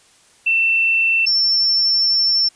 sine tone pair in turn, 2684 / 5394 Hz, E7 / E8, +31 / +39 cents, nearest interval octave, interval 1208 cents, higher second, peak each -13 dBFS, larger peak neither, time 0.46-1.26 / 1.26-2.49 s, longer second, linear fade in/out 10 ms, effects white hiss -52 dBFS RMS until 2.55 s + resampled to 22050 Hz

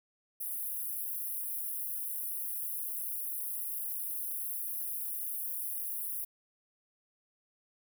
white high-pass noise, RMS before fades -37 dBFS, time 0.4-6.25 s, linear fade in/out 10 ms, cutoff 9900 Hz, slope 96 dB/octave, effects none

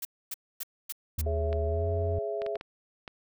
blue noise bursts, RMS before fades -35 dBFS, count 5, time 0.02-1.215 s, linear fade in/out 5 ms, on 31 ms, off 260 ms
triangle tone with pitch glide, 77.78 to 87.81 Hz, D#2 to F2, 0 to +10 cents, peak -26 dBFS, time 1.18-2.19 s, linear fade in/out 5 ms, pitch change +210 cents, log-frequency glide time 1.66-1.88 s
sine chord, C# minor, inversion second, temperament just, 415.8 / 554.4 / 665.2 Hz, G#4 / C#5 / E5, +2 / 0 / +16 cents, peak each -33 / -39 / -33 dBFS, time 1.26-2.57 s, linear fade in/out 5 ms
clicks, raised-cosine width 0.3 ms, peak -24 dBFS, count 6, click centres 1.529 / 2.419 / 2.464 / 2.556 / 2.611 / 3.078 s
effects none

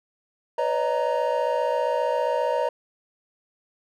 triangle tone cluster, 498.6 / 566 / 621 / 932 Hz, B4 / C#5 / D#5 / A#5, +16 / +36 / -3 / -1 cents, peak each -25 dBFS, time 0.58-2.69 s, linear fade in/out 5 ms, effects none

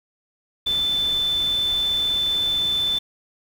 sine tone in noise, 3524 Hz, A7, 2 cents sharp, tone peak -19 dBFS, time 0.66-2.99 s, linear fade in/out 10 ms, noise pink, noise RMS -37 dBFS, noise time 0.66-2.99 s, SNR +15 dB, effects none

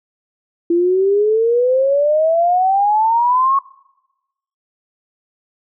sine exponential sweep, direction up, 336.7 to 1108.7 Hz, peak -11 dBFS, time 0.7-3.59 s, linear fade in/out 5 ms, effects noise-tail reverb RT60 1.0 s tail -24 dB re dry

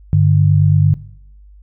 sine tone pair together, 99.6 / 148.5 Hz, G2 / D3, +28 / +20 cents, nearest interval perfect fifth, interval 692 cents, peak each -11 dBFS, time 0.13-0.94 s, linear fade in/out 0 ms, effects noise-tail reverb RT60 0.6 s tail -17 dB re dry + added 50 Hz sine -39 dBFS peak until 1.62 s

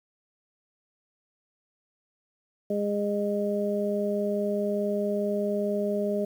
harmonic tone, 204.7 Hz, G#3, 25 cents flat, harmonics 1 / 2 / 3, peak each -29 / -29 / -29 dBFS, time 2.7-6.25 s, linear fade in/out 5 ms, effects 9-bit

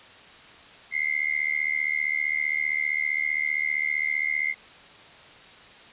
sine tone with amplitude modulation, 2099 Hz, C7, 5 cents sharp, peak -19 dBFS, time 0.91-4.55 s, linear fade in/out 50 ms, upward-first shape sine, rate 75.3 Hz, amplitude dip 100%, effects white hiss -48 dBFS RMS until 5.92 s + resampled to 8000 Hz

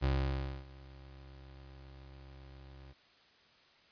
30% pulse tone with ADSR envelope, 67.3 Hz, C2, 49 cents sharp, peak -25 dBFS, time 0.01-2.94 s, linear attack 32 ms, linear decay 600 ms, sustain -23 dB, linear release 30 ms, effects white hiss -64 dBFS RMS until 3.91 s + resampled to 11025 Hz

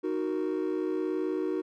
triangle chord, D# minor, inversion none, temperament equal, 311.1 / 370 / 466.2 Hz, D#4 / F#4 / A#4, 0 / 0 / 0 cents, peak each -29 / -28 / -33 dBFS, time 0.03-1.62 s, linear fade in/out 20 ms, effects tanh soft clip ceiling -20 dBFS

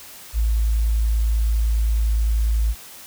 sine tone, 55 Hz, A1, in tune, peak -16 dBFS, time 0.33-2.75 s, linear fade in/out 50 ms, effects white hiss -41 dBFS RMS until 3.06 s

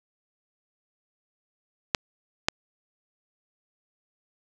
clicks, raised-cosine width 0.2 ms, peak -3 dBFS, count 2, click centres 1.948 / 2.485 s, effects none

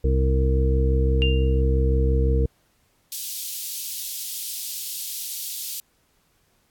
harmonic tone, 65.9 Hz, C2, 13 cents sharp, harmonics 1 / 2 / 3 / 4 / 5 / 7, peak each -18 / -26 / -34 / -34 / -33 / -26 dBFS, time 0.04-2.46 s, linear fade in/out 5 ms
sine tone with exponential decay, 2794 Hz, F7, in tune, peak -20 dBFS, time 1.22-1.61 s, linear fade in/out 0 ms, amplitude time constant 83 ms
white high-pass noise, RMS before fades -31 dBFS, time 3.12-5.8 s, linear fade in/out 0 ms, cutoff 3300 Hz, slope 24 dB/octave
effects pink hiss -65 dBFS RMS until 6.7 s + AAC 64 kbps

